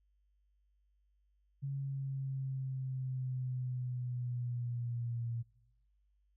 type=exponential sweep; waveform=sine; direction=down; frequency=138.59 to 116.54 Hz; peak=-35 dBFS; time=1.62-5.43 s; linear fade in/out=20 ms; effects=noise-tail reverb RT60 0.9 s tail -22 dB re dry + added 50 Hz sine -70 dBFS peak until 6.36 s